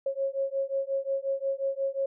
sine beating tone pair, 542 / 547.6 Hz, C#5 / C#5, -39 / -21 cents, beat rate 5.6 Hz, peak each -30 / -30 dBFS, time 0.06-2.06 s, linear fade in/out 5 ms, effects none

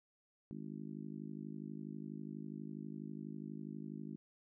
harmonic tone, 52.2 Hz, G#1, 10 cents sharp, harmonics 3 / 4 / 5 / 6 / 7, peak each -49 / -47 / -50 / -52 / -58 dBFS, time 0.51-4.16 s, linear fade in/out 0 ms, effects none

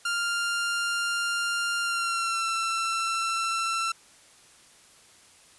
sawtooth tone with pitch glide, 1397 to 1343.2 Hz, F6 to E6, 0 to +32 cents, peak -22 dBFS, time 0.05-3.92 s, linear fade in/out 5 ms, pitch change -68 cents, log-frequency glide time 1.81-2.46 s, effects white hiss -55 dBFS RMS until 5.58 s + resampled to 24000 Hz

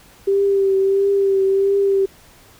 sine tone with vibrato, 392 Hz, G4, in tune, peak -13 dBFS, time 0.27-2.06 s, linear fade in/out 10 ms, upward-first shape triangle, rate 1.5 Hz, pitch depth 32 cents each way, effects pink hiss -48 dBFS RMS until 2.59 s

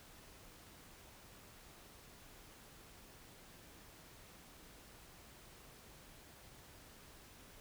silence, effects pink hiss -59 dBFS RMS until 7.6 s

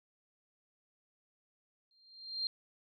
sine tone with exponential growth, 4186 Hz, C8, in tune, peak -30 dBFS, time 1.91-2.47 s, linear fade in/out 1 ms, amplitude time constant 120 ms, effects none

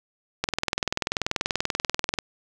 click train, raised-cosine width 0.2 ms, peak -6 dBFS, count 37, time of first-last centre 0.44-2.188 s, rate 20.6 Hz, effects none

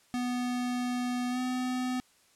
square tone with pitch glide, 246.9 to 252.7 Hz, B3 to B3, 0 to +40 cents, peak -30 dBFS, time 0.14-2 s, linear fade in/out 0 ms, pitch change +40 cents, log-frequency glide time 1.3-1.39 s, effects white hiss -64 dBFS RMS until 2.35 s + low-pass 10000 Hz 12 dB/octave

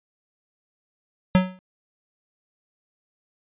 square tone with exponential decay, 185 Hz, F#3, in tune, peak -11 dBFS, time 1.35-1.59 s, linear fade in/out 0 ms, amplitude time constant 51 ms, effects resampled to 8000 Hz

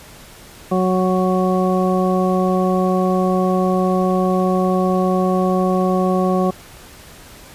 harmonic tone, 185 Hz, F#3, in tune, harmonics 1 / 2 / 3 / 4 / 6, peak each -17 / -20 / -22 / -23 / -25 dBFS, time 0.71-6.51 s, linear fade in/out 10 ms, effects pink hiss -41 dBFS RMS until 7.54 s + resampled to 32000 Hz

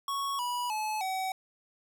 square tone with pitch steps, 1108.7 / 976.4 / 859.9 / 757.3 Hz, C#6 / B5 / A5 / F#5, 0 / -20 / -40 / +40 cents, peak -31 dBFS, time 0.08-1.32 s, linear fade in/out 2 ms, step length 310 ms, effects none

